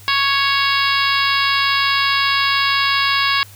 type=harmonic tone; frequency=554.4 Hz; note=C#5; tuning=in tune; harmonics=2 / 3 / 4 / 5 / 6 / 7 / 8 / 9; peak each=-19 / -21 / -22 / -23 / -24 / -24 / -25 / -26 dBFS; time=0.08-3.43 s; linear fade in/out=0 ms; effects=added 100 Hz sine -41 dBFS peak until 3.55 s + white hiss -44 dBFS RMS until 3.55 s